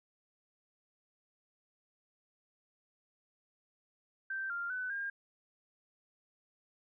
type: tone with pitch steps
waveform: sine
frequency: 1562 / 1395 / 1504 / 1610 Hz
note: G6 / F6 / F#6 / G6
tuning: -7 / -2 / +28 / +46 cents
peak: -35 dBFS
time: 4.3-5.1 s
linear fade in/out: 5 ms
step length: 200 ms
effects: none